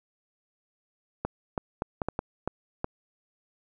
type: clicks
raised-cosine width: 1 ms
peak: -14 dBFS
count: 8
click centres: 1.25 / 1.578 / 1.821 / 2.018 / 2.086 / 2.191 / 2.476 / 2.844 s
effects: none